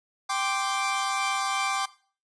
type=chord; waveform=sawtooth; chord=G suspended fourth; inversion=none; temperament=equal; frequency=784 / 1046.5 / 1174.7 Hz; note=G5 / C6 / D6; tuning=0 / 0 / 0 cents; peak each=-26 / -29 / -25 dBFS; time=0.29-1.86 s; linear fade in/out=10 ms; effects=noise-tail reverb RT60 0.4 s tail -17 dB re dry + resampled to 22050 Hz